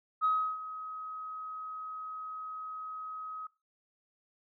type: tone with ADSR envelope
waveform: sine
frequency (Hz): 1268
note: D#6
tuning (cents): +32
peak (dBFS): -23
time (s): 0.21-3.47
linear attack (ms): 35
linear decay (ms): 330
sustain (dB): -15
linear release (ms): 6
effects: noise-tail reverb RT60 0.3 s tail -20 dB re dry + tanh soft clip ceiling -19 dBFS